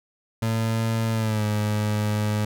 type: tone with pitch glide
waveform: 30% pulse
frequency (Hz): 112.7 to 105.76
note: A2 to G#2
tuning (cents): +42 to +32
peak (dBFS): -19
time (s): 0.42-2.45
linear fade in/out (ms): 5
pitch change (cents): -110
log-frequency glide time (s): 1.13-1.45
effects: none